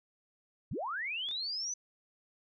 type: linear sweep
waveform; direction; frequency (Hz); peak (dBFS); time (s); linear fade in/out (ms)
sine; up; 67.3 to 6100; -34; 0.71-1.74; 5
type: clicks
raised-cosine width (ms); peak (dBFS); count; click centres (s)
0.2; -34; 2; 1.288 / 1.312
effects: none